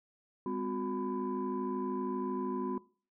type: tone cluster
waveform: sine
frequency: 203 / 255.8 / 363.5 / 1001 Hz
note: G#3 / C4 / F#4 / B5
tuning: -39 / -39 / -31 / +23 cents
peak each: -39 / -36 / -36 / -40 dBFS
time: 0.46-2.78 s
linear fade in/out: 2 ms
effects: noise-tail reverb RT60 0.4 s tail -20 dB re dry + tanh soft clip ceiling -25 dBFS